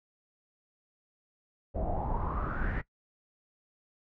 brown noise with low-pass filter sweep, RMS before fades -32 dBFS, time 1.74-2.82 s, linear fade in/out 20 ms, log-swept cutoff 610 to 1900 Hz, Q 7.2, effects noise-tail reverb RT60 0.1 s tail -19 dB re dry

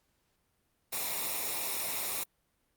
white noise with comb filter, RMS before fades -34 dBFS, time 0.92-2.24 s, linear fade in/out 10 ms, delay 0.64 ms, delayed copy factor -0.6, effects pink hiss -75 dBFS RMS until 2.76 s + Opus 48 kbps

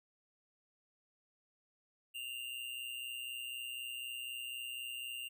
square tone with amplitude modulation, 2794 Hz, F7, in tune, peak -39 dBFS, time 2.14-5.29 s, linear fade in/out 20 ms, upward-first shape sine, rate 124 Hz, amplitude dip 60%, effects none

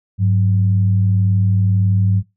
sine tone pair together, 100.7 / 182.51 Hz, G2 / F#3, +47 / -23 cents, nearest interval minor seventh, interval 1030 cents, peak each -12 / -21 dBFS, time 0.18-2.23 s, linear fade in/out 50 ms, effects noise-tail reverb RT60 0.2 s tail -21 dB re dry

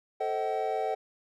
triangle chord, A diminished seventh, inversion none, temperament just, 440 / 528 / 633.6 / 760.3 Hz, A4 / C5 / Eb5 / Gb5, 0 / +16 / +31 / +47 cents, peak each -31 / -35 / -33 / -29 dBFS, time 0.2-0.95 s, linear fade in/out 10 ms, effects none

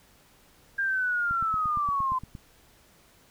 sine linear sweep, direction down, 1608 to 1019 Hz, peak -24 dBFS, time 0.78-2.19 s, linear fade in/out 10 ms
click train, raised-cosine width 5 ms, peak -27 dBFS, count 10, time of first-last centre 1.31-2.352 s, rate 8.64 Hz
effects pink hiss -59 dBFS RMS until 3.3 s

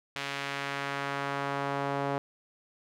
sawtooth tone with band-pass filter sweep, 140 Hz, C#3, 18 cents sharp, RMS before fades -33 dBFS, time 0.16-2.18 s, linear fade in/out 0 ms, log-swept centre 2700 to 720 Hz, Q 1, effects none

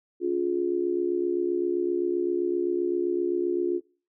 sine tone with amplitude modulation, 353.1 Hz, F4, 19 cents sharp, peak -19 dBFS, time 0.2-3.81 s, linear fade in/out 50 ms, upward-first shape sine, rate 67.7 Hz, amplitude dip 85%, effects noise-tail reverb RT60 0.4 s tail -22 dB re dry

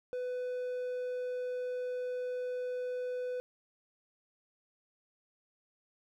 triangle tone, 499.2 Hz, B4, 19 cents sharp, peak -32 dBFS, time 0.13-3.4 s, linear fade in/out 0 ms, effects none

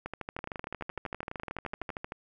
two click trains, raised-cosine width 0.5 ms, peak -21 / -22 dBFS, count 28 / 19, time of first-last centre 0.06-2.121 / 0.39-1.903 s, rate 13.1 / 11.9 Hz, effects none

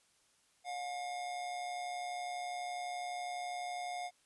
square tone with amplitude modulation, 715 Hz, F5, 41 cents sharp, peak -37 dBFS, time 0.64-4.11 s, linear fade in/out 50 ms, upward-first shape sine, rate 132 Hz, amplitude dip 45%, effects white hiss -71 dBFS RMS until 4.25 s + resampled to 24000 Hz

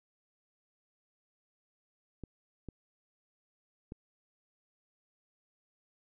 clicks, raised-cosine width 3 ms, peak -29 dBFS, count 3, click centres 2.237 / 2.687 / 3.921 s, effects none

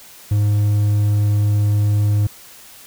triangle tone, 103.83 Hz, G#2, in tune, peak -11 dBFS, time 0.31-2.27 s, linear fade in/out 5 ms, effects white hiss -42 dBFS RMS until 2.86 s

